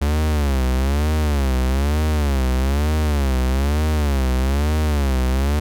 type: tone with vibrato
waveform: 45% pulse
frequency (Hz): 70.3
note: C#2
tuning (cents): +25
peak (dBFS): -16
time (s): 0.01-5.6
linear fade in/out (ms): 10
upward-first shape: sine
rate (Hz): 1.1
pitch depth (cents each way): 170
effects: none